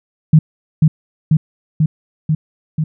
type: tone with echo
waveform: sine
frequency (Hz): 155.56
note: D#3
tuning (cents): 0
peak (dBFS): -3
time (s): 0.33-0.39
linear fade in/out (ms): 5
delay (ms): 490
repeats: 5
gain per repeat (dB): -2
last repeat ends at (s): 2.84
effects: none